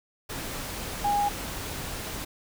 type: tone in noise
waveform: sine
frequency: 818 Hz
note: G#5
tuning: 26 cents flat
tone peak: -22 dBFS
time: 1.04-1.29 s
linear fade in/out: 10 ms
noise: pink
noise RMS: -35 dBFS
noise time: 0.29-2.25 s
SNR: +10 dB
effects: none